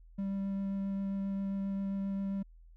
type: tone with vibrato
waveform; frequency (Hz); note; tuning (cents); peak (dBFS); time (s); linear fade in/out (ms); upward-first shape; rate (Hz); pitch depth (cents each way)
triangle; 196; G3; 0; -30; 0.18-2.43; 10; triangle; 7.5; 10
effects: added 41 Hz sine -53 dBFS peak until 2.76 s